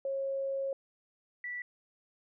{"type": "tone pair in turn", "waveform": "sine", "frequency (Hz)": [544, 1961.1], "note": ["C#5", "B6"], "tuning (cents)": [-33, -13], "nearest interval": "octave + minor seventh", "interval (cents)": 2220, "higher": "second", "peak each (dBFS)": [-31, -36], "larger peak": "first", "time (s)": [[0.05, 0.73], [1.44, 1.62]], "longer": "first", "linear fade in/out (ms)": 2, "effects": []}